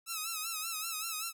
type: tone with vibrato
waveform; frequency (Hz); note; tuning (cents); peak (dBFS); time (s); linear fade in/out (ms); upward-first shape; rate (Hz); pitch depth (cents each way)
5% pulse; 1302; E6; -22; -24; 0.06-1.33; 50; sine; 5.2; 77
effects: none